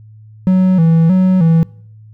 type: tone with vibrato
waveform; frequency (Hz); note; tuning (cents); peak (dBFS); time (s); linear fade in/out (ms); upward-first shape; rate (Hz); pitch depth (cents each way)
triangle; 174.61; F3; 0; -5; 0.47-1.63; 0; square; 1.6; 110
effects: noise-tail reverb RT60 0.7 s tail -24 dB re dry + added 108 Hz sine -36 dBFS peak until 2.13 s